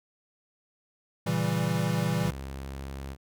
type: chord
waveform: square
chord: A# diminished seventh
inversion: none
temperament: equal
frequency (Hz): 116.54 / 138.59 / 164.81 / 196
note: A#2 / C#3 / E3 / G3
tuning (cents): 0 / 0 / 0 / 0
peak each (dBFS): -32 / -34 / -29 / -33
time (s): 1.26-2.31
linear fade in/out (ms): 10
type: tone with pitch glide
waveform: sawtooth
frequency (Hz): 67.5 to 67.93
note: C#2 to C#2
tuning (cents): -45 to -34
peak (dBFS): -32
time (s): 2.21-3.17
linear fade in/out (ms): 50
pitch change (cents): +11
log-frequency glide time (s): 2.57-2.81
effects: none